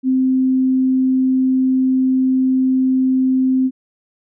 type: tone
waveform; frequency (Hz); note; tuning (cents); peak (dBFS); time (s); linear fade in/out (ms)
sine; 260.1; C4; -10; -12; 0.03-3.71; 50
effects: none